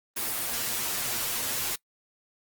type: noise with comb filter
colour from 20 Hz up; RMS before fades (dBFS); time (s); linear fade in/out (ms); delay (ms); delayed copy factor
white; -30; 0.16-1.76; 10; 8.5; +0.95
effects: noise-tail reverb RT60 0.1 s tail -23 dB re dry + Opus 32 kbps